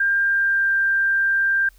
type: tone with pitch glide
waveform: sine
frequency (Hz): 1597 to 1585.1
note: G6 to G6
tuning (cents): +32 to +19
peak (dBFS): -16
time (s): 0-1.69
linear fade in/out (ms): 5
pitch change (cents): -13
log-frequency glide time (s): 0.21-0.73
effects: added 44 Hz sine -49 dBFS peak until 1.78 s + white hiss -59 dBFS RMS until 1.78 s